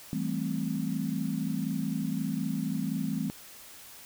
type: chord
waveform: sine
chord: A minor seventh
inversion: second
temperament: equal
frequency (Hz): 164.81 / 196 / 220 / 261.6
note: E3 / G3 / A3 / C4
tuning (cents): 0 / 0 / 0 / 0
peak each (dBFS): -34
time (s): 0.13-3.3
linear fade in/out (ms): 0
effects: white hiss -49 dBFS RMS until 4.05 s